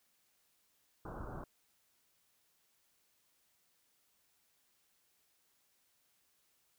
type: low-pass noise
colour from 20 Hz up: pink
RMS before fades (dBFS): -45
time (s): 1.05-1.44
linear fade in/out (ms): 2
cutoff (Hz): 1500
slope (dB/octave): 96
effects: white hiss -75 dBFS RMS until 6.78 s